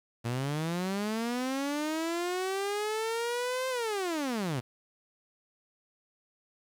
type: linear two-way sweep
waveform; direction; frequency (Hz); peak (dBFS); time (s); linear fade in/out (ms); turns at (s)
sawtooth; up then down; 113.6 to 523.3 to 113.6; -26; 0.24-4.61; 20; 3.69
effects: low-pass 12000 Hz 12 dB/octave + 9-bit